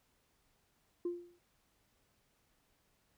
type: tone with exponential decay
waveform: sine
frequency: 349.1 Hz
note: F4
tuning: 1 cent flat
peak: -30 dBFS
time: 1.05-1.39 s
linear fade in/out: 5 ms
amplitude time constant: 73 ms
effects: tanh soft clip ceiling -30 dBFS + pink hiss -75 dBFS RMS until 3.17 s